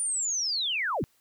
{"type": "linear sweep", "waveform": "sine", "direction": "down", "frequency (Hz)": [9397, 62.9], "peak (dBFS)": -26, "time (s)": [0, 1.04], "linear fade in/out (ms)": 0, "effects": ["white hiss -67 dBFS RMS until 1.2 s"]}